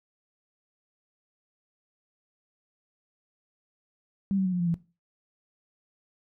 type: tone with pitch steps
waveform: sine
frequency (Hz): 196 / 190.09 / 184.36 / 178.8 / 173.41 / 168.18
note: G3 / F#3 / F#3 / F3 / F3 / E3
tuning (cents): 0 / +47 / -6 / +41 / -12 / +35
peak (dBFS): -23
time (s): 4.31-4.742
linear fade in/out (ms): 0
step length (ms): 72
effects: noise-tail reverb RT60 0.3 s tail -18 dB re dry